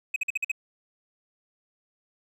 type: tone bursts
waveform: triangle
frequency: 2534 Hz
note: D#7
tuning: 31 cents sharp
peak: -22 dBFS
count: 6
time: 0.14-0.517 s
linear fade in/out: 5 ms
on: 22 ms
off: 49 ms
effects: none